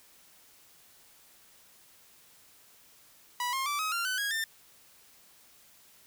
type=tone with pitch steps; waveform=sawtooth; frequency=979 / 1067.6 / 1164.2 / 1269.6 / 1384.5 / 1509.8 / 1646.5 / 1795.5 Hz; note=B5 / C6 / D6 / D#6 / F6 / F#6 / G#6 / A6; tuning=-15 / +35 / -15 / +35 / -15 / +35 / -15 / +35 cents; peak=-26 dBFS; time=3.4-4.44 s; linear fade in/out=2 ms; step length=130 ms; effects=white hiss -59 dBFS RMS until 6.06 s